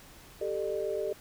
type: chord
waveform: sine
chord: G suspended second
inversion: none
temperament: equal with one note detuned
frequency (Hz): 392 / 440 / 602.4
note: G4 / A4 / D5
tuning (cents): 0 / 0 / +44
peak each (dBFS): -34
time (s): 0.41-1.13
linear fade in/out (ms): 5
effects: pink hiss -53 dBFS RMS until 1.2 s